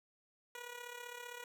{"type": "tone with amplitude modulation", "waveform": "10% pulse", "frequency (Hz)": 484.1, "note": "B4", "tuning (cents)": -35, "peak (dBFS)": -35, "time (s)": [0.55, 1.44], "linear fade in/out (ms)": 2, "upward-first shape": "sine", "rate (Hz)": 35.4, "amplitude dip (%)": 65, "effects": []}